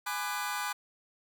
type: chord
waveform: sawtooth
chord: G# half-diminished seventh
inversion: none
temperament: just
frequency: 830.6 / 996.7 / 1196.1 / 1495.1 Hz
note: G#5 / B5 / D6 / F#6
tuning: 0 / +16 / +31 / +18 cents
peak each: -34 dBFS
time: 0.06-0.73 s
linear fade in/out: 10 ms
effects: none